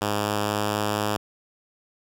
5% pulse tone with pitch glide, 103.83 to 104.67 Hz, G#2 to G#2, 0 to +14 cents, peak -12 dBFS, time 0.01-1.17 s, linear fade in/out 10 ms, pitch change +14 cents, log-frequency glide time 0.16-1.01 s, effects none

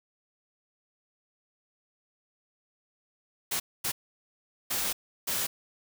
white noise bursts at uneven times, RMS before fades -30 dBFS, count 4, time 3.51-3.6 / 3.84-3.92 / 4.7-4.93 / 5.27-5.47 s, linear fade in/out 10 ms, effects none

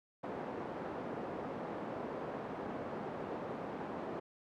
pink band-pass noise, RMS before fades -42 dBFS, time 0.23-4.2 s, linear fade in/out 10 ms, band 240 to 900 Hz, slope 12 dB/octave, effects none

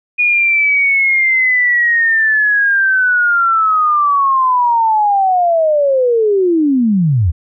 sine linear sweep, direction down, 2459 to 73.42 Hz, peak -9 dBFS, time 0.18-7.32 s, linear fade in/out 20 ms, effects none

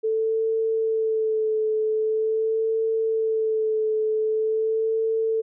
sine tone with vibrato, 440 Hz, A4, in tune, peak -20 dBFS, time 0.03-5.42 s, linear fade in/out 20 ms, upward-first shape sine, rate 0.44 Hz, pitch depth 24 cents each way, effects none

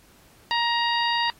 harmonic tone, 941 Hz, A#5, 16 cents sharp, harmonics 1 / 2 / 3 / 4 / 5, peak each -24 / -27 / -29 / -30 / -31 dBFS, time 0.51-1.3 s, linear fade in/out 0 ms, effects pink hiss -56 dBFS RMS until 1.39 s + AAC 48 kbps

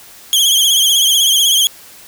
sawtooth tone with vibrato, 3224 Hz, G7, 48 cents sharp, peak -6 dBFS, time 0.33-1.67 s, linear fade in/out 0 ms, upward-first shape triangle, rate 16 Hz, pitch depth 90 cents each way, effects white hiss -39 dBFS RMS until 2.07 s

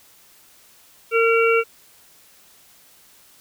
harmonic tone, 457.4 Hz, A#4, 33 cents flat, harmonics 1 / 3 / 5 / 6, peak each -16 / -21 / -23 / -24 dBFS, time 1.11-1.64 s, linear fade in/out 50 ms, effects white hiss -52 dBFS RMS until 3.4 s

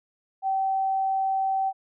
sine tone, 771 Hz, G5, 29 cents flat, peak -22 dBFS, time 0.42-1.73 s, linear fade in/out 50 ms, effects none

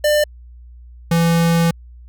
square tone pair in turn, 597 / 167.62 Hz, D5 / E3, +28 / +29 cents, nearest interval octave + minor seventh, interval 2199 cents, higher first, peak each -13 dBFS, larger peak neither, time 0.04-0.24 / 1.11-1.71 s, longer second, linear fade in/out 5 ms, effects added 60 Hz sine -37 dBFS peak until 2.08 s

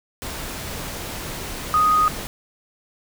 sine tone in noise, 1244.5 Hz, D#6, in tune, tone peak -14 dBFS, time 1.74-2.08 s, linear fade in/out 0 ms, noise pink, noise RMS -31 dBFS, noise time 0.22-2.27 s, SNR +14 dB, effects none

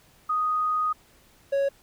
sine / triangle tone pair in turn, 1244.5 / 554.4 Hz, D#6 / C#5, 0 / 0 cents, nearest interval octave + major second, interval 1400 cents, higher first, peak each -22 / -19 dBFS, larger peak second, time 0.29-0.93 / 1.52-1.69 s, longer first, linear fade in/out 10 ms, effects pink hiss -58 dBFS RMS until 1.82 s

